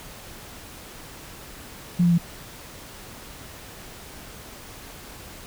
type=tone with pitch steps; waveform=sine; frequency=175.5 / 172.88 / 170.31 Hz; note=F3 / F3 / F3; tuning=+9 / -17 / -43 cents; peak=-15 dBFS; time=1.99-2.182 s; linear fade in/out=10 ms; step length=64 ms; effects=pink hiss -42 dBFS RMS until 5.46 s